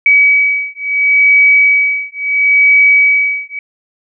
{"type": "beating tone pair", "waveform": "sine", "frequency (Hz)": [2274, 2274.73], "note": ["C#7", "C#7"], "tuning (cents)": [44, 44], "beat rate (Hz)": 0.73, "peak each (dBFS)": -10, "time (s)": [0.06, 3.59], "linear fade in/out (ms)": 2, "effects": []}